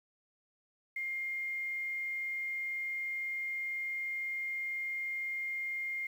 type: tone with quantisation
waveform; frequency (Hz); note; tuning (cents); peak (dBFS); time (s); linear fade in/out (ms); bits
sine; 2119; C7; +21; -34; 0.96-6.07; 5; 10
effects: none